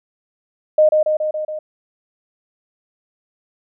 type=tone with echo; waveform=sine; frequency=616 Hz; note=D#5; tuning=17 cents flat; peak=-8 dBFS; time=0.78-0.89 s; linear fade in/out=5 ms; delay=140 ms; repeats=5; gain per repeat=-3 dB; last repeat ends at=1.59 s; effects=none